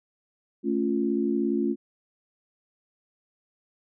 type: chord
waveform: sine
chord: A augmented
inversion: none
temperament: equal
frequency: 220 / 277.2 / 349.2 Hz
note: A3 / C#4 / E#4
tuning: 0 / 0 / 0 cents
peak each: -27 dBFS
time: 0.63-1.76 s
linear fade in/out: 50 ms
effects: none